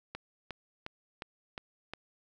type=click train; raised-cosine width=0.3 ms; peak=-23 dBFS; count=6; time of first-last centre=0.15-1.936 s; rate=2.8 Hz; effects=none